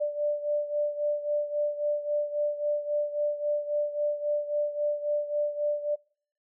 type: beating tone pair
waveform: sine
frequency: 589 / 592.7 Hz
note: D5 / D5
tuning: +5 / +16 cents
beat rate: 3.7 Hz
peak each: -27 / -32 dBFS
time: 0-5.96 s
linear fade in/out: 20 ms
effects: noise-tail reverb RT60 0.5 s tail -25 dB re dry